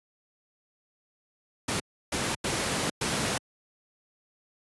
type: noise bursts at uneven times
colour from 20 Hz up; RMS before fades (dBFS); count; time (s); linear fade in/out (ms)
pink; -28; 4; 1.68-1.8 / 2.12-2.35 / 2.44-2.9 / 3.01-3.38; 5
effects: high-pass 100 Hz 12 dB/octave + resampled to 24000 Hz